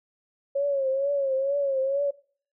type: tone with vibrato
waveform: sine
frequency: 549 Hz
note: C#5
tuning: 17 cents flat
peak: -22 dBFS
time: 0.55-2.11 s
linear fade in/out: 10 ms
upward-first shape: triangle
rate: 2.2 Hz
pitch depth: 81 cents each way
effects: noise-tail reverb RT60 0.5 s tail -22 dB re dry